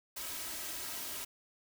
white noise with comb filter, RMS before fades -41 dBFS, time 0.16-1.25 s, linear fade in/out 10 ms, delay 3.1 ms, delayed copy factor +0.55, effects none

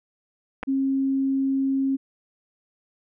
clicks, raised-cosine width 0.5 ms, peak -16 dBFS, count 2, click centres 0.63 / 0.634 s
sine tone, 270 Hz, C#4, 45 cents flat, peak -20 dBFS, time 0.67-1.97 s, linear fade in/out 20 ms
effects none

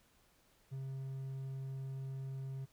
triangle tone, 134.1 Hz, C3, 43 cents sharp, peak -38 dBFS, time 0.71-2.66 s, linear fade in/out 20 ms, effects pink hiss -70 dBFS RMS until 2.72 s

